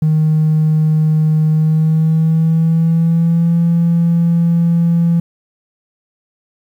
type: tone with pitch glide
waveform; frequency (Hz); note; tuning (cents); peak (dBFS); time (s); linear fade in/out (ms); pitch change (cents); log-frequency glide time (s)
triangle; 155.8 to 168.92; D#3 to E3; +3 to +43; -6; 0.02-5.2; 5; +140; 1.49-3.57
effects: tanh soft clip ceiling -6 dBFS + 8-bit